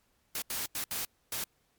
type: noise bursts at uneven times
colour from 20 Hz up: white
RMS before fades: -35 dBFS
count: 5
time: 0.35-0.42 / 0.5-0.66 / 0.75-0.84 / 0.91-1.05 / 1.32-1.44 s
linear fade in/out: 2 ms
effects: pink hiss -72 dBFS RMS until 1.78 s + MP3 96 kbps